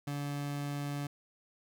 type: tone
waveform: 30% pulse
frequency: 143.6 Hz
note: D3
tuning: 39 cents flat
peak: -32 dBFS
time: 0.07-1.07 s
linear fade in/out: 5 ms
effects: none